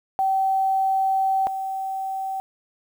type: tone pair in turn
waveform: sine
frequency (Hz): 770 / 770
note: G5 / G5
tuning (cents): -31 / -31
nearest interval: unison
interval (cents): 0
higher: neither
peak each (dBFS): -18 / -25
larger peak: first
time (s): 0.19-1.47 / 1.47-2.4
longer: first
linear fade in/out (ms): 0
effects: 8-bit